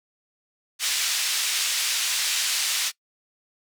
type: band-pass noise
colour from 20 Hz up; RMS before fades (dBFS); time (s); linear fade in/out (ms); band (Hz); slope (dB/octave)
pink; -25; 0.79-2.92; 50; 2900 to 8800; 12
effects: noise-tail reverb RT60 0.1 s tail -22 dB re dry